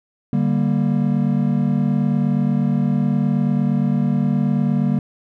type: chord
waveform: triangle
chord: G minor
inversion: second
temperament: just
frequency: 147 / 196 / 235.2 Hz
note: D3 / G3 / Bb3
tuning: +2 / 0 / +16 cents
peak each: -18 dBFS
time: 0.33-4.99 s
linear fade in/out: 2 ms
effects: none